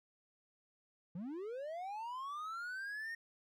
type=linear sweep; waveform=triangle; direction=up; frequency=159.4 to 1862 Hz; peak=-39 dBFS; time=1.15-3.15 s; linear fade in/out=5 ms; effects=none